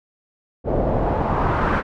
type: noise with low-pass filter sweep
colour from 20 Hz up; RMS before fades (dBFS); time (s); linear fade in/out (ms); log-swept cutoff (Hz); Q
pink; -20; 0.64-1.83; 50; 520 to 1500; 2.1
effects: none